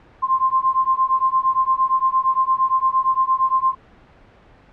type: beating tone pair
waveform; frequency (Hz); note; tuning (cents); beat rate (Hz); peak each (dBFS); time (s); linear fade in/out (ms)
sine; 1046.5 / 1055.2; C6 / C6; 0 / +14; 8.7; -18; 0.22-3.75; 20
effects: pink hiss -49 dBFS RMS until 4.72 s + low-pass 2000 Hz 12 dB/octave